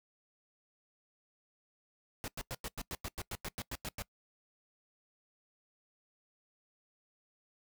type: noise bursts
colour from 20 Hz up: pink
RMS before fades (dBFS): -40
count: 14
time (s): 2.24-4.021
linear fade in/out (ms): 0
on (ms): 39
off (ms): 95
effects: noise-tail reverb RT60 0.1 s tail -22 dB re dry